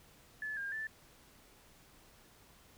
sine tone with pitch steps, 1726 / 1610 / 1759 Hz, A6 / G6 / A6, -34 / +46 / -1 cents, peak -37 dBFS, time 0.42-0.87 s, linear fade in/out 2 ms, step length 150 ms, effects pink hiss -62 dBFS RMS until 2.77 s

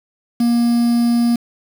triangle tone with quantisation, 236.7 Hz, A#3, 27 cents sharp, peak -10 dBFS, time 0.4-1.36 s, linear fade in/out 5 ms, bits 5, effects none

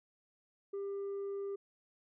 sine tone, 397.6 Hz, G4, 25 cents sharp, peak -34 dBFS, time 0.73-1.56 s, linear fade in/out 10 ms, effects tanh soft clip ceiling -36 dBFS

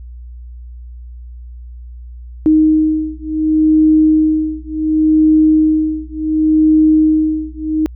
sine beating tone pair, 311.1 / 311.79 Hz, D#4 / D#4, 0 / +4 cents, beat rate 0.69 Hz, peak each -12 dBFS, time 2.46-7.86 s, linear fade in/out 0 ms, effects added 60 Hz sine -29 dBFS peak until 7.95 s

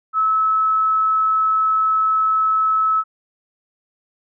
sine tone, 1298 Hz, E6, 27 cents flat, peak -14 dBFS, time 0.13-3.04 s, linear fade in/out 50 ms, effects none

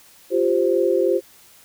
sine chord, F suspended second, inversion none, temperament equal, 349.2 / 392 / 523.3 Hz, F4 / G4 / C5, 0 / 0 / 0 cents, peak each -20 dBFS, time 0.3-1.21 s, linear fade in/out 50 ms, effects white hiss -50 dBFS RMS until 1.64 s

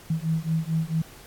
sine beating tone pair, 158.9 / 163.4 Hz, D#3 / E3, +37 / -15 cents, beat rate 4.5 Hz, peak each -26 dBFS, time 0.1-1.02 s, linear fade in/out 5 ms, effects pink hiss -48 dBFS RMS until 1.26 s + AAC 64 kbps

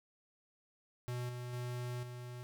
square tone with level steps, 123 Hz, B2, 7 cents flat, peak -38 / -42 / -39 / -45 dBFS, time 1.08-2.43 s, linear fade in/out 0 ms, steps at 1.29 / 1.53 / 2.03 s, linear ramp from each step 2 ms, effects none

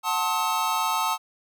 square chord, F# diminished seventh, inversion none, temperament just, 740 / 888 / 1065.6 / 1278.7 Hz, F#5 / A5 / C6 / Eb6, 0 / +16 / +31 / +47 cents, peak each -33 / -27 / -31 / -28 dBFS, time 0.03-1.18 s, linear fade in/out 50 ms, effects none

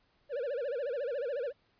triangle tone with vibrato, 523.3 Hz, C5, in tune, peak -30 dBFS, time 0.29-1.53 s, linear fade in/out 50 ms, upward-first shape sine, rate 14 Hz, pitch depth 210 cents each way, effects pink hiss -71 dBFS RMS until 1.79 s + resampled to 11025 Hz

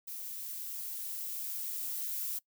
violet noise with level ramp, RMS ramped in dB -42 to -36 dBFS, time 0.07-2.39 s, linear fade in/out 10 ms, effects noise-tail reverb RT60 0.1 s tail -22 dB re dry

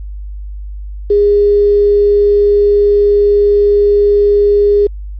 sine tone with quantisation, 409.6 Hz, G#4, 24 cents flat, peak -6 dBFS, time 1.1-4.87 s, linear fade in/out 5 ms, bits 6, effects added 50 Hz sine -22 dBFS peak until 5.19 s + resampled to 11025 Hz

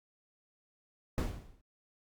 brown noise with exponential decay, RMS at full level -27 dBFS, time 1.18-1.61 s, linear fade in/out 1 ms, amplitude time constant 92 ms, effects Opus 48 kbps

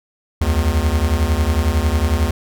square beating tone pair, 71.5 / 82.5 Hz, D2 / E2, -46 / +2 cents, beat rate 11 Hz, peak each -18 dBFS, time 0.41-2.31 s, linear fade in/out 5 ms, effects none

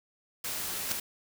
white noise, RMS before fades -35 dBFS, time 0.44-1 s, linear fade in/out 5 ms
white noise with exponential growth, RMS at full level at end -26 dBFS, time 0.84-0.92 s, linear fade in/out 1 ms, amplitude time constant 16 ms
effects none

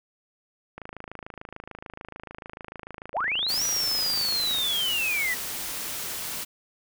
click train, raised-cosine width 0.5 ms, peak -23 dBFS, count 103, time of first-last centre 0.78-4.586 s, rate 26.8 Hz
sine linear two-way sweep, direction up then down, 466.2 to 5880 to 1899 Hz, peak -24 dBFS, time 3.14-5.35 s, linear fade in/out 20 ms, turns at 3.64 s
white noise, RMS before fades -33 dBFS, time 3.48-6.45 s, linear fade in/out 20 ms
effects none

